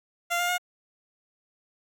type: tone with pitch steps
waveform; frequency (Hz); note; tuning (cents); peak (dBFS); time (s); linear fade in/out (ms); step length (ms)
15% pulse; 693 / 704.7 / 716.6; F5 / F5 / F5; -14 / +15 / +44; -18; 0.3-0.582; 20; 94
effects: none